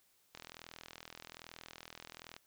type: click train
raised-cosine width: 0.2 ms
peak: -30 dBFS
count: 84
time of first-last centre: 0.35-2.365 s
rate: 41.2 Hz
effects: white hiss -72 dBFS RMS until 2.46 s